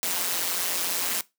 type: noise with amplitude modulation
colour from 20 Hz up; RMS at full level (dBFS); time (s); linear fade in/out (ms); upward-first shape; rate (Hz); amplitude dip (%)
white; -24; 0.03-1.21; 0; sine; 177; 75
effects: noise-tail reverb RT60 0.2 s tail -19 dB re dry + high-pass 200 Hz 12 dB/octave